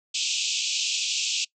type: band-pass noise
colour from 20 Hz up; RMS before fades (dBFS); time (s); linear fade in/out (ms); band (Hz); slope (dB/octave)
pink; -27; 0.14-1.45; 10; 2500 to 7600; 96
effects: noise-tail reverb RT60 0.1 s tail -22 dB re dry